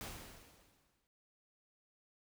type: noise with exponential decay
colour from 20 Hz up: pink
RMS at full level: -44 dBFS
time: 0.01-1.07 s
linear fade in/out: 0 ms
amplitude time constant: 230 ms
effects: none